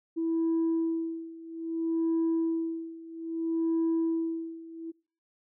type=tone with tremolo; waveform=sine; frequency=328.5 Hz; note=E4; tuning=6 cents flat; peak=-22 dBFS; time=0.16-4.92 s; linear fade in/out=20 ms; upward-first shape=sine; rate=0.61 Hz; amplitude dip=90%; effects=noise-tail reverb RT60 0.4 s tail -24 dB re dry + tanh soft clip ceiling -22 dBFS